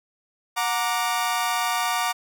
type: chord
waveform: sawtooth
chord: Gb augmented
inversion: none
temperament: equal with one note detuned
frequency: 729.4 / 932.3 / 1174.7 Hz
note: Gb5 / Bb5 / D6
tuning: -25 / 0 / 0 cents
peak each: -23 dBFS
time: 0.56-2.13 s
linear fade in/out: 20 ms
effects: none